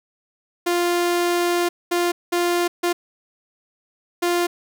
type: tone bursts at uneven times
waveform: sawtooth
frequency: 349.2 Hz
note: F4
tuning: in tune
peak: -14 dBFS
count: 5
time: 0.66-1.69 / 1.91-2.12 / 2.32-2.68 / 2.83-2.93 / 4.22-4.47 s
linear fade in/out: 10 ms
effects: none